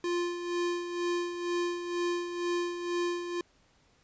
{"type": "tone with tremolo", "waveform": "square", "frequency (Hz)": 349.2, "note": "F4", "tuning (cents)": 0, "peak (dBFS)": -28, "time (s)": [0.04, 3.41], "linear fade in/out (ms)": 2, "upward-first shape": "sine", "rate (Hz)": 2.1, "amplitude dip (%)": 60, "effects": ["pink hiss -66 dBFS RMS until 4.03 s", "resampled to 16000 Hz"]}